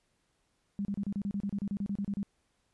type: tone bursts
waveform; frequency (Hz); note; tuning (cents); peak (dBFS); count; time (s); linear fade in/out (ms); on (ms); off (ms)
sine; 200.7; G3; +41; -30; 16; 0.79-2.23; 0; 60; 32
effects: pink hiss -75 dBFS RMS until 2.73 s + resampled to 24000 Hz